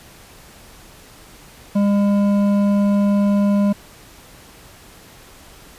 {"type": "tone with hard clipping", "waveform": "sine", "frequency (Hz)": 202.2, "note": "G#3", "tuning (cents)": -46, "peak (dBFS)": -15, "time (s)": [1.75, 3.73], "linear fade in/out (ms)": 10, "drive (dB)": 9, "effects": ["pink hiss -44 dBFS RMS until 5.78 s", "resampled to 32000 Hz"]}